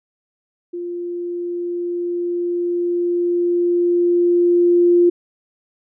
sine tone with level ramp, 349.2 Hz, F4, in tune, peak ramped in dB -24 to -9 dBFS, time 0.73-5.1 s, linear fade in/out 10 ms, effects none

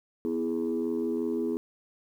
sine chord, E major, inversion second, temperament equal, 246.9 / 329.6 / 415.3 Hz, B3 / E4 / G#4, 0 / 0 / 0 cents, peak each -30 dBFS, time 0.25-1.57 s, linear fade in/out 0 ms, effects tanh soft clip ceiling -21 dBFS + 10-bit

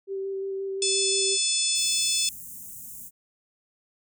sine tone with vibrato, 388.8 Hz, G4, 14 cents flat, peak -28 dBFS, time 0.07-1.38 s, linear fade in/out 50 ms, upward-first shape square, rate 5.7 Hz, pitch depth 9 cents each way
harmonic tone, 870 Hz, A5, 20 cents flat, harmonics 3 / 4 / 5 / 6 / 7 / 8 / 9 / 10, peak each -35 / -29 / -36 / -28 / -36 / -29 / -36 / -28 dBFS, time 0.82-2.29 s, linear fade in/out 2 ms
white band-stop noise, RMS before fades -41 dBFS, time 1.74-3.11 s, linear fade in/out 50 ms, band 260 to 6800 Hz, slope 48 dB/octave
effects none

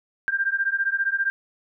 sine beating tone pair, 1582 / 1597 Hz, G6 / G6, +15 / +32 cents, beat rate 15 Hz, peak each -24 dBFS, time 0.28-1.3 s, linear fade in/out 0 ms, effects none

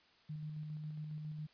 sine tone with tremolo, 152.9 Hz, D#3, 30 cents flat, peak -40 dBFS, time 0.29-1.47 s, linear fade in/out 10 ms, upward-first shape square, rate 7.3 Hz, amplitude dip 25%, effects white hiss -67 dBFS RMS until 1.53 s + resampled to 11025 Hz

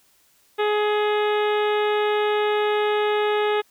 harmonic tone with a mistuned harmonic, 419.9 Hz, G#4, 19 cents sharp, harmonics 1 / 2 / 3 / 4 / 5 / 6 / 7 / 8 / 9, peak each -20 / -26 / -30 / -32 / -34 / -36 / -37 / -38 / -39 dBFS, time 0.58-3.62 s, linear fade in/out 20 ms, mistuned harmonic 9, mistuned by -25 cents, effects white hiss -60 dBFS RMS until 3.7 s

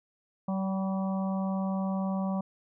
harmonic tone with a mistuned harmonic, 191.2 Hz, G3, 43 cents flat, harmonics 1 / 3 / 4 / 5 / 6, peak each -28 / -38 / -40 / -42 / -44 dBFS, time 0.48-2.41 s, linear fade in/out 5 ms, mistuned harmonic 5, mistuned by +33 cents, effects none

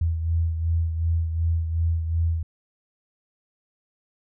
sine beating tone pair, 82.3 / 85 Hz, E2 / F2, -2 / -46 cents, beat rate 2.7 Hz, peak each -21 / -30 dBFS, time 0.01-2.43 s, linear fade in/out 5 ms, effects none

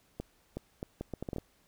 accelerating click train, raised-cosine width 2 ms, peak -23 dBFS, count 10, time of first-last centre 0.2-1.384 s, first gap 370 ms, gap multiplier 0.7, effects pink hiss -68 dBFS RMS until 1.67 s

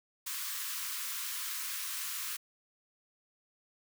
white high-pass noise, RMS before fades -38 dBFS, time 0.26-2.37 s, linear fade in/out 10 ms, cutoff 1000 Hz, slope 96 dB/octave, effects none

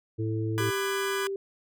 harmonic tone, 110 Hz, A2, in tune, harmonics 1 / 3 / 4, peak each -28 / -32 / -36 dBFS, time 0.18-0.71 s, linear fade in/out 20 ms
30% pulse chord, G# half-diminished seventh, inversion first, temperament just, 996.7 / 1196.1 / 1495.1 / 1661.2 Hz, B5 / D6 / F#6 / G#6, +16 / +31 / +18 / 0 cents, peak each -33 dBFS, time 0.58-1.27 s, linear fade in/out 0 ms
sine tone, 392 Hz, G4, in tune, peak -29 dBFS, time 0.6-1.36 s, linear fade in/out 2 ms
effects none

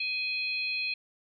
harmonic tone, 835 Hz, G#5, 9 cents sharp, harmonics 3 / 4 / 5, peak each -30 / -42 / -35 dBFS, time 0-0.94 s, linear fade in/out 5 ms, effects none

